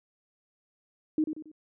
sine tone with echo, 310 Hz, D#4, 6 cents flat, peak -22 dBFS, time 1.18-1.24 s, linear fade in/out 2 ms, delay 92 ms, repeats 3, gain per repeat -8 dB, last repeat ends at 1.516 s, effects none

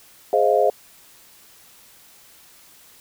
sine chord, F minor seventh, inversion first, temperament just, 419.1 / 523.8 / 628.6 / 698.5 Hz, Ab4 / C5 / Eb5 / F5, +16 / +2 / +18 / 0 cents, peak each -20 dBFS, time 0.33-0.7 s, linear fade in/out 2 ms, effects white hiss -50 dBFS RMS until 3 s

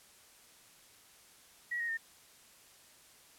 sine tone with pitch steps, 1920 / 1869.7 / 1820.6 Hz, B6 / A#6 / A#6, -49 / +5 / -41 cents, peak -33 dBFS, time 1.71-1.974 s, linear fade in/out 10 ms, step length 88 ms, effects white hiss -60 dBFS RMS until 3.38 s + low-pass 12000 Hz 12 dB/octave

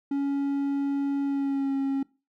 triangle tone with pitch glide, 279.6 to 272.7 Hz, C#4 to C#4, +15 to -28 cents, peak -22 dBFS, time 0.11-2.03 s, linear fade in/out 5 ms, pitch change -43 cents, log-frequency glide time 1.24-1.75 s, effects noise-tail reverb RT60 0.3 s tail -22 dB re dry

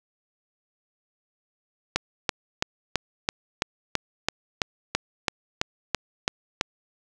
click train, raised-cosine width 0.2 ms, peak -4 dBFS, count 15, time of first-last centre 1.96-6.611 s, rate 3.01 Hz, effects none

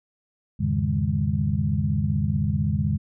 sine tone cluster, 83.4 / 103.3 / 138.3 / 154.1 / 203.7 Hz, E2 / G#2 / C#3 / D#3 / G#3, +21 / -9 / -4 / -16 / -33 cents, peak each -27 dBFS, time 0.59-2.98 s, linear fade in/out 20 ms, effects none

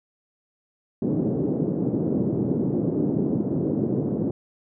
white band-pass noise, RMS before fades -24 dBFS, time 1.02-4.31 s, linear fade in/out 5 ms, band 130 to 370 Hz, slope 24 dB/octave, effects none

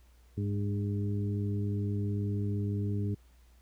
harmonic tone with a mistuned harmonic, 102.1 Hz, G#2, 29 cents flat, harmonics 1 / 2 / 3 / 4, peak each -30 / -36 / -40 / -42 dBFS, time 0.37-3.15 s, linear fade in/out 10 ms, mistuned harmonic 3, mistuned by -22 cents, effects added 60 Hz sine -57 dBFS peak until 3.61 s + pink hiss -68 dBFS RMS until 3.61 s

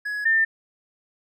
triangle / sine tone pair in turn, 1680 / 1798.8 Hz, G#6 / A6, +19 / +38 cents, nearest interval minor second, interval 119 cents, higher second, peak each -24 / -16 dBFS, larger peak second, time 0.05-0.25 / 0.25-0.45 s, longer neither, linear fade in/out 10 ms, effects none

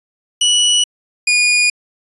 sawtooth tone pair in turn, 2943 / 2445 Hz, F#7 / D#7, -10 / -31 cents, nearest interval minor third, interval 321 cents, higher first, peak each -7 dBFS, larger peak neither, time 0.41-0.84 / 1.27-1.7 s, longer neither, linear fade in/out 5 ms, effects resampled to 24000 Hz

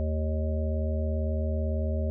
harmonic tone with a mistuned harmonic, 78 Hz, D#2, 5 cents sharp, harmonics 1 / 3 / 5 / 7 / 8, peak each -26 / -35 / -40 / -38 / -37 dBFS, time 0-2.1 s, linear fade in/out 0 ms, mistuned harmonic 3, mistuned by -55 cents, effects none

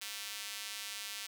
square tone with high-pass filter, 103.83 Hz, G#2, in tune, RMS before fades -43 dBFS, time 0.01-1.27 s, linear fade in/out 10 ms, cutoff 2900 Hz, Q 0.89, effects none

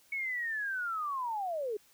sine linear sweep, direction down, 2228 to 399.9 Hz, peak -32 dBFS, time 0.12-1.77 s, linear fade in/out 5 ms, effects white hiss -64 dBFS RMS until 1.93 s

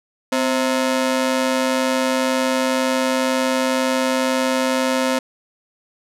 sawtooth ring-modulated tone, 392 Hz, G4, in tune, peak -10 dBFS, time 0.32-5.19 s, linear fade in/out 5 ms, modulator 135 Hz, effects low-pass 11000 Hz 12 dB/octave

